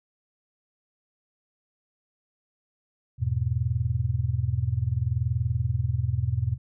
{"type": "chord", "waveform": "sine", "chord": "E major", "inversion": "none", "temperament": "just", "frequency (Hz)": [82.41, 103.01, 123.61], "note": ["E2", "G#2", "B2"], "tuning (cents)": [0, -14, 2], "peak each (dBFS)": [-29, -28, -26], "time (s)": [3.18, 6.58], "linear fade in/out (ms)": 50, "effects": []}